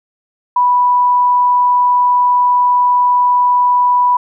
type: tone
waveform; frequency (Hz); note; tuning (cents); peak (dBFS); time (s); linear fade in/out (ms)
sine; 985; B5; -5; -8; 0.56-4.17; 5
effects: none